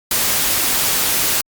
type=noise; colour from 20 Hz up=white; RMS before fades=-17 dBFS; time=0.11-1.41 s; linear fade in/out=2 ms; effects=Opus 48 kbps